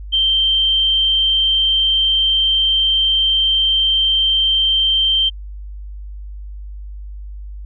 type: tone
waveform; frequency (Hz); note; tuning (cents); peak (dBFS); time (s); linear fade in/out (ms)
sine; 3136; G7; 0; -12; 0.12-5.3; 20
effects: added 50 Hz sine -28 dBFS peak until 7.65 s